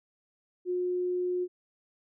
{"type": "tone", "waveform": "sine", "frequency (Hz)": 360, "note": "F#4", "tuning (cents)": -47, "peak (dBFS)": -27, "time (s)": [0.65, 1.48], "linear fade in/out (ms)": 50, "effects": []}